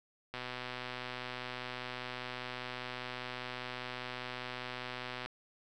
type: click train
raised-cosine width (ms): 0.3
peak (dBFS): -24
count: 616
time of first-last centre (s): 0.34-5.26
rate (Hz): 125
effects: none